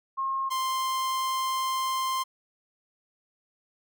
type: tone pair in turn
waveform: sine / 45% pulse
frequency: 1074 / 1048.3 Hz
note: C6 / C6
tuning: +45 / +3 cents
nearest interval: unison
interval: 42 cents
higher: first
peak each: -26 dBFS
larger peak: neither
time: 0.17-0.5 / 0.5-2.24 s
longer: second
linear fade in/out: 20 ms
effects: none